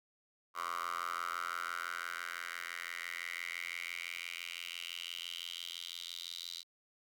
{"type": "tone with high-pass filter sweep", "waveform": "10% pulse", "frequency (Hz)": 85.9, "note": "F2", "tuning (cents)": -28, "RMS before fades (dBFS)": -42, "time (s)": [0.54, 6.64], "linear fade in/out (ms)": 50, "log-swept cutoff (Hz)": [1100, 4000], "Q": 5.3, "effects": []}